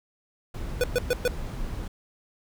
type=noise; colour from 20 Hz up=brown; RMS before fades=-33 dBFS; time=0.54-1.88 s; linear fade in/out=5 ms
type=tone bursts; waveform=square; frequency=493.9 Hz; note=B4; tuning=in tune; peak=-21 dBFS; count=4; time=0.81-1.278 s; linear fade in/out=0 ms; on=27 ms; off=120 ms
effects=none